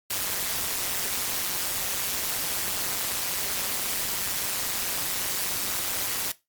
white noise with amplitude modulation, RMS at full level -25 dBFS, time 0.1-6.32 s, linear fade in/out 5 ms, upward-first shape sine, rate 190 Hz, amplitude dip 85%, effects noise-tail reverb RT60 0.2 s tail -17 dB re dry + Opus 48 kbps

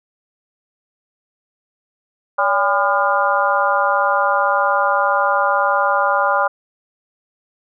harmonic tone with a mistuned harmonic, 201.8 Hz, G#3, 49 cents flat, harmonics 3 / 4 / 5 / 6 / 7, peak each -20 / -20 / -20 / -20 / -20 dBFS, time 2.38-6.48 s, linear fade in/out 10 ms, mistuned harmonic 3, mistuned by -99 cents, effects none

